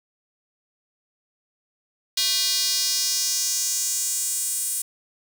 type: tone with high-pass filter sweep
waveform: square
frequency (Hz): 220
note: A3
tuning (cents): 0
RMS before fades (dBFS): -24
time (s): 2.17-4.82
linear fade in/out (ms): 5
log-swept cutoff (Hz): 4100 to 9100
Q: 2.5
effects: none